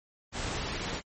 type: noise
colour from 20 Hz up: pink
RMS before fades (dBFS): -34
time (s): 0.32-1.02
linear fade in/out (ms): 50
effects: low-pass 9000 Hz 12 dB/octave + MP3 32 kbps